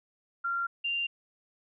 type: tone pair in turn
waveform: sine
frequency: 1382 / 2785 Hz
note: F6 / F7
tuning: -19 / -5 cents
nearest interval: octave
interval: 1214 cents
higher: second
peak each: -28 dBFS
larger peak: neither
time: 0.44-0.67 / 0.84-1.07 s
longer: neither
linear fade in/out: 10 ms
effects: none